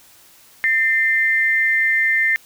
sine tone pair together, 1808 / 2083 Hz, A6 / C7, +47 / -8 cents, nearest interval major second, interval 245 cents, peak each -17 dBFS, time 0.64-2.36 s, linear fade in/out 0 ms, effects white hiss -49 dBFS RMS until 2.45 s

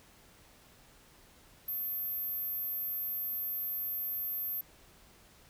sine tone, 13410 Hz, G#9, 16 cents sharp, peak -33 dBFS, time 1.68-4.61 s, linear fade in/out 5 ms, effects pink hiss -60 dBFS RMS until 5.49 s

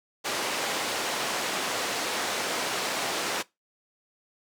pink band-pass noise, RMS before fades -30 dBFS, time 0.24-3.43 s, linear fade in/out 20 ms, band 400 to 7900 Hz, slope 12 dB/octave, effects noise-tail reverb RT60 0.2 s tail -21 dB re dry

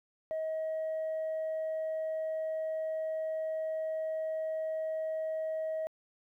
sine tone, 635 Hz, D#5, 35 cents sharp, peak -30 dBFS, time 0.31-5.87 s, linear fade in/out 0 ms, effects tanh soft clip ceiling -30 dBFS + 12-bit

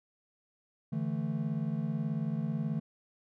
triangle chord, D suspended second, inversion none, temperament just, 146.83 / 165.19 / 220.2 Hz, D3 / E3 / A3, 0 / +4 / +2 cents, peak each -33 dBFS, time 0.92-2.8 s, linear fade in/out 10 ms, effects none

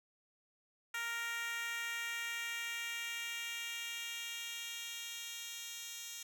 10% pulse tone with high-pass filter sweep, 466.2 Hz, A#4, in tune, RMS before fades -42 dBFS, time 0.94-6.23 s, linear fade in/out 5 ms, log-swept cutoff 1500 to 4400 Hz, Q 1.6, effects none

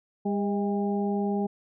harmonic tone with a mistuned harmonic, 201.9 Hz, G#3, 49 cents flat, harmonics 1 / 2 / 3 / 4, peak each -26 / -30 / -39 / -34 dBFS, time 0.25-1.47 s, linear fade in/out 10 ms, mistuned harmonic 3, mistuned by +71 cents, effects none

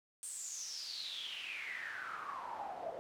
pink noise with band-pass filter sweep, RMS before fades -44 dBFS, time 0.23-2.99 s, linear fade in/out 0 ms, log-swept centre 8900 to 580 Hz, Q 8.9, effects none

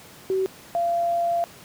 sine tone pair in turn, 380 / 686.5 Hz, F#4 / F5, +46 / -30 cents, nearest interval minor seventh, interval 1024 cents, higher second, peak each -20 dBFS, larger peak neither, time 0.3-0.46 / 0.75-1.44 s, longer second, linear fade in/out 0 ms, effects pink hiss -46 dBFS RMS until 1.64 s + high-pass 100 Hz 12 dB/octave

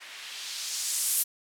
violet noise with low-pass filter sweep, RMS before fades -32 dBFS, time 0-1.24 s, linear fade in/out 20 ms, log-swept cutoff 1900 to 12000 Hz, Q 1.2, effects none

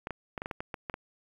clicks, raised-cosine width 0.5 ms, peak -20 dBFS, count 10, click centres 0.071 / 0.107 / 0.378 / 0.419 / 0.459 / 0.512 / 0.605 / 0.742 / 0.898 / 0.941 s, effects 9-bit

